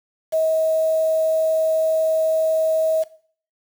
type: tone with quantisation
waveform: sine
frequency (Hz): 638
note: D#5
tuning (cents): +43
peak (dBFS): -16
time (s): 0.32-3.04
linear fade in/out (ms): 20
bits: 6
effects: noise-tail reverb RT60 0.5 s tail -17 dB re dry